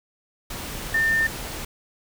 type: tone in noise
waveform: sine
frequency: 1800 Hz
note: A6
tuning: 39 cents sharp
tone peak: -18 dBFS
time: 0.94-1.27 s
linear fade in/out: 5 ms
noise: pink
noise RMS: -33 dBFS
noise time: 0.5-1.65 s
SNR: +12 dB
effects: none